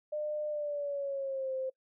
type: tone with pitch glide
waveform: sine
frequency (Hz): 602 to 524.1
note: D5 to C5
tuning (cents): +43 to +3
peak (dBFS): -32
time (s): 0.12-1.7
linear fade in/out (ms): 10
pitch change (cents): -240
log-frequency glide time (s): 0.48-1.53
effects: noise-tail reverb RT60 0.1 s tail -24 dB re dry